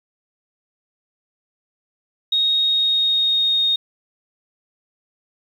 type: tone with pitch glide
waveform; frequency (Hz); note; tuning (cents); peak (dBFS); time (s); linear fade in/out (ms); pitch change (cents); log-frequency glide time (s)
sine; 3743 to 3709; A#7 to A#7; +6 to -9; -15; 2.32-3.76; 5; -15; 2.52-3.64
effects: 8-bit